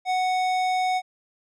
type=tone with tanh clipping; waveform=sine; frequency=740 Hz; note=F#5; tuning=in tune; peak=-23 dBFS; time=0.05-1.02 s; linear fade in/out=50 ms; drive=16 dB; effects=none